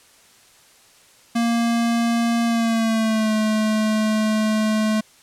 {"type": "tone with pitch glide", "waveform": "square", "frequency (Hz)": [233.1, 216.2], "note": ["A#3", "A3"], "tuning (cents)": [0, -30], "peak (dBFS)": -18, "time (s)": [1.35, 5.01], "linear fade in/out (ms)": 10, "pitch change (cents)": -130, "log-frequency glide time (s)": [2.45, 3.33], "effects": ["white hiss -52 dBFS RMS until 5.22 s", "low-pass 10000 Hz 12 dB/octave"]}